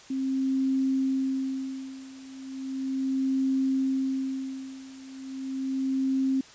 sine tone with tremolo, 265.9 Hz, C4, 28 cents sharp, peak -22 dBFS, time 0.1-6.41 s, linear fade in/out 5 ms, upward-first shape sine, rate 0.36 Hz, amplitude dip 90%, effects white hiss -50 dBFS RMS until 6.54 s + resampled to 16000 Hz

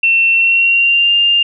sine tone with pitch glide, 2700 to 2802 Hz, E7 to F7, +41 to +5 cents, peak -8 dBFS, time 0.03-1.43 s, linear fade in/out 5 ms, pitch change +64 cents, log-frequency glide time 0.32-1.13 s, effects none

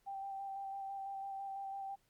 sine tone with vibrato, 784 Hz, G5, in tune, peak -40 dBFS, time 0.06-1.96 s, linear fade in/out 20 ms, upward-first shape square, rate 6 Hz, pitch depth 13 cents each way, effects pink hiss -75 dBFS RMS until 2.09 s + MP3 96 kbps

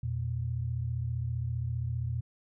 sine tone pair together, 84.85 / 120 Hz, F2 / B2, -49 / -49 cents, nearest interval tritone, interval 600 cents, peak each -35 / -31 dBFS, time 0.03-2.21 s, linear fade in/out 5 ms, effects none

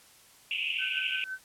pink band-pass noise, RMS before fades -32 dBFS, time 0.51-1.24 s, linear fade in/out 0 ms, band 2400 to 3000 Hz, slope 96 dB/octave
sine tone with tremolo, 1528 Hz, G6, 45 cents flat, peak -32 dBFS, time 0.78-1.39 s, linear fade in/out 50 ms, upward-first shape triangle, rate 5.9 Hz, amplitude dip 80%
effects white hiss -57 dBFS RMS until 1.44 s + low-pass 12000 Hz 12 dB/octave

